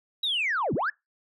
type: linear two-way sweep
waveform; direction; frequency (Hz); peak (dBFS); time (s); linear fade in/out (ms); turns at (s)
sine; down then up; 3917 to 104.5 to 1784; -23; 0.23-0.9; 5; 0.74
effects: noise-tail reverb RT60 0.2 s tail -25 dB re dry + tanh soft clip ceiling -20 dBFS